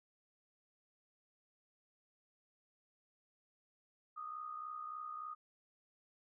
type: tone with amplitude modulation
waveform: sine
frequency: 1237 Hz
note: D#6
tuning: 10 cents flat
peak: -40 dBFS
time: 4.16-5.35 s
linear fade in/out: 20 ms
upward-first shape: sine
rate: 63.4 Hz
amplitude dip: 60%
effects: none

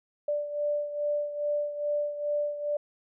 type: beating tone pair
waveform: sine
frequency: 587.3 / 589.7 Hz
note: D5 / D5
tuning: 0 / +7 cents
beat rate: 2.4 Hz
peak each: -28 / -34 dBFS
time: 0.28-2.77 s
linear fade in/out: 5 ms
effects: none

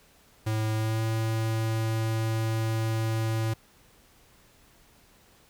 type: tone with pitch glide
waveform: square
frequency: 109.4 to 111.7 Hz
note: A2 to A2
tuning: -9 to +27 cents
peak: -26 dBFS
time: 0.46-3.54 s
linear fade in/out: 10 ms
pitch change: +36 cents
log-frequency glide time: 0.75-1.03 s
effects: pink hiss -59 dBFS RMS until 5.49 s

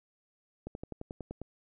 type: slowing click train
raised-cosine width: 2 ms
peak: -26 dBFS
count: 9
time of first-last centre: 0.67-1.416 s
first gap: 81 ms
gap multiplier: 1.04
effects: none

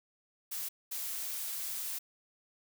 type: noise bursts at uneven times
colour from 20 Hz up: blue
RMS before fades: -38 dBFS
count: 2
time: 0.51-0.69 / 0.91-1.99 s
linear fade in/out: 10 ms
effects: none

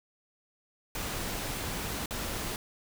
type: noise with dropouts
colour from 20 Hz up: pink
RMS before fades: -35 dBFS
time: 0.95-2.56 s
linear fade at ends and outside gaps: 1 ms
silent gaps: 2.059-2.108 s
effects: none

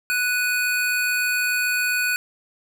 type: tone pair together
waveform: square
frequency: 1480 / 2489 Hz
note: F#6 / D#7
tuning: 0 / 0 cents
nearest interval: major sixth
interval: 900 cents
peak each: -23 / -24 dBFS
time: 0.1-2.16 s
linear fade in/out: 0 ms
effects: none

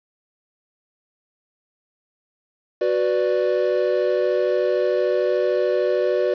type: chord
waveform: triangle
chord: B minor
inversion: second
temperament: equal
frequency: 370 / 493.9 / 587.3 Hz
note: F#4 / B4 / D5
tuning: 0 / 0 / 0 cents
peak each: -20 dBFS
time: 2.81-6.34 s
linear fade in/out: 5 ms
effects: resampled to 11025 Hz + 7-bit

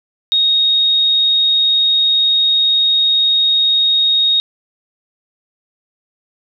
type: tone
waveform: sine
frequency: 3738 Hz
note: A#7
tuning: 4 cents sharp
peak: -10 dBFS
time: 0.32-4.4 s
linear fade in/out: 0 ms
effects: none

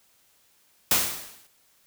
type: noise with exponential decay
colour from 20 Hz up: white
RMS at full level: -18 dBFS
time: 0.91-1.47 s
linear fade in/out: 2 ms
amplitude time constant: 120 ms
effects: white hiss -63 dBFS RMS until 1.86 s

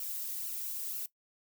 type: noise with flanger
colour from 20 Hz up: violet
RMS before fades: -38 dBFS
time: 0-1.06 s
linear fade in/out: 2 ms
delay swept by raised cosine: 0.69 to 3.09 ms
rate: 2.1 Hz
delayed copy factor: +0.7
effects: noise-tail reverb RT60 0.1 s tail -18 dB re dry

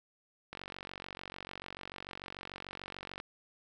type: click train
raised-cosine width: 0.3 ms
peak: -26 dBFS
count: 126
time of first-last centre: 0.53-3.201 s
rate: 46.8 Hz
effects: none

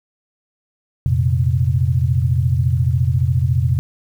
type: chord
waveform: sine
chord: F suspended fourth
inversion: none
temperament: equal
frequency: 87.31 / 116.54 / 130.81 Hz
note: F2 / Bb2 / C3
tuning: 0 / 0 / 0 cents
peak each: -18 / -19 / -17 dBFS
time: 1.06-3.79 s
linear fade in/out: 0 ms
effects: 8-bit

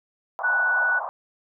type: band-pass noise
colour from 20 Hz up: white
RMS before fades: -31 dBFS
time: 0.39-1.09 s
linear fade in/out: 0 ms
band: 650 to 1100 Hz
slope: 48 dB/octave
type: tone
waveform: sine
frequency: 1480 Hz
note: F#6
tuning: in tune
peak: -19 dBFS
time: 0.43-1 s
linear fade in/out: 20 ms
effects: none

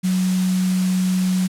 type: tone in noise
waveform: sine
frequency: 185 Hz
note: F#3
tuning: in tune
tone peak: -16 dBFS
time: 0.03-1.48 s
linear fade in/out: 20 ms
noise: white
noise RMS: -31 dBFS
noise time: 0.03-1.48 s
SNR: +12 dB
effects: low-pass 10000 Hz 12 dB/octave

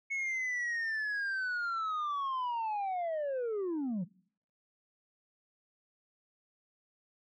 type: linear sweep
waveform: sine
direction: down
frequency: 2203 to 164.81 Hz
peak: -29 dBFS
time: 0.1-4.05 s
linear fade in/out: 20 ms
effects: noise-tail reverb RT60 0.6 s tail -25 dB re dry + tanh soft clip ceiling -31 dBFS

